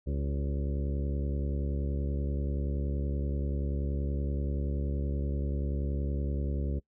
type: harmonic tone with a mistuned harmonic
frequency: 70.5 Hz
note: C#2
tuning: 30 cents sharp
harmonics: 1 / 2 / 3 / 4 / 5 / 6 / 7 / 8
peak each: -30 / -36 / -40 / -42 / -44 / -46 / -47 / -48 dBFS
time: 0.06-6.8 s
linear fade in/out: 20 ms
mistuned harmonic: 6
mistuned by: -41 cents
effects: noise-tail reverb RT60 0.1 s tail -23 dB re dry